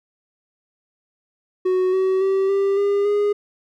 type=tone with pitch steps; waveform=triangle; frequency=370 / 378 / 386.2 / 394.5 / 403 / 411.7 Hz; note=F#4 / F#4 / G4 / G4 / G4 / G#4; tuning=0 / +37 / -26 / +11 / +48 / -15 cents; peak=-14 dBFS; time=1.65-3.33 s; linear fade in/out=10 ms; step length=280 ms; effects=none